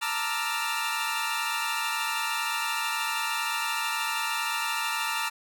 20% pulse tone cluster, 888 / 937 / 1182 / 1319 / 1399 Hz, A5 / A#5 / D6 / E6 / F6, +16 / +9 / +11 / +1 / +3 cents, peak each -29 dBFS, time 0.01-5.3 s, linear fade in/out 20 ms, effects none

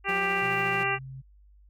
harmonic tone, 394.2 Hz, G4, 10 cents sharp, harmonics 1 / 2 / 3 / 4 / 5 / 6 / 7, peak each -33 / -32 / -32 / -33 / -31 / -34 / -31 dBFS, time 0.04-0.99 s, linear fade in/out 50 ms
sawtooth tone with tremolo, 180.2 Hz, F#3, 45 cents flat, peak -31 dBFS, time 0.08-0.84 s, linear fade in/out 10 ms, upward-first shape triangle, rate 14 Hz, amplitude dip 35%
sine tone with pitch glide, 128.2 to 132.57 Hz, C3 to C3, -35 to +23 cents, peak -38 dBFS, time 0.41-1.22 s, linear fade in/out 20 ms, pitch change +58 cents, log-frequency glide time 0.77-0.9 s
effects added 50 Hz sine -53 dBFS peak until 1.69 s

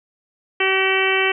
harmonic tone, 382.5 Hz, G4, 42 cents flat, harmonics 1 / 2 / 3 / 4 / 5 / 6 / 7 / 8, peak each -21 / -27 / -27 / -26 / -23 / -22 / -23 / -26 dBFS, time 0.6-1.32 s, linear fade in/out 5 ms, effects none

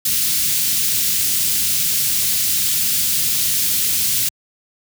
white band-stop noise, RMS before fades -18 dBFS, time 0.05-4.29 s, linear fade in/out 5 ms, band 180 to 3100 Hz, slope 12 dB/octave, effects high-pass 80 Hz 12 dB/octave

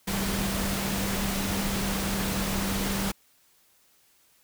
sine tone in noise, 195.9 Hz, G3, 1 cent flat, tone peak -30 dBFS, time 0.07-3.12 s, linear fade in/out 10 ms, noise pink, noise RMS -30 dBFS, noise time 0.07-3.12 s, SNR -3 dB, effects white hiss -63 dBFS RMS until 4.43 s

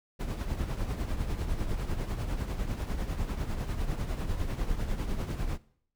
brown noise with tremolo, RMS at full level -29 dBFS, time 0.19-5.58 s, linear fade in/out 20 ms, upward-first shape triangle, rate 10 Hz, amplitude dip 65%, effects noise-tail reverb RT60 0.6 s tail -20 dB re dry

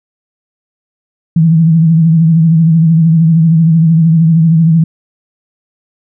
sine tone with vibrato, 163 Hz, E3, 19 cents flat, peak -4 dBFS, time 1.36-4.84 s, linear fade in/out 5 ms, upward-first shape triangle, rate 13 Hz, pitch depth 74 cents each way, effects none

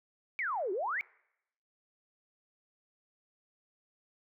sine exponential two-way sweep, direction down then up, 2349 to 350.9 to 2349 Hz, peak -31 dBFS, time 0.39-1.01 s, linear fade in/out 0 ms, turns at 0.72 s, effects noise-tail reverb RT60 0.8 s tail -25 dB re dry

